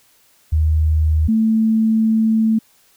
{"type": "tone pair in turn", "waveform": "sine", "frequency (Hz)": [78.1, 221.4], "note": ["D#2", "A3"], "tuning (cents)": [7, 11], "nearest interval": "octave + tritone", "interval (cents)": 1804, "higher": "second", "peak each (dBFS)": -12, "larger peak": "neither", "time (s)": [[0.52, 1.28], [1.28, 2.59]], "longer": "second", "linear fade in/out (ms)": 10, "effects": ["white hiss -55 dBFS RMS until 2.96 s"]}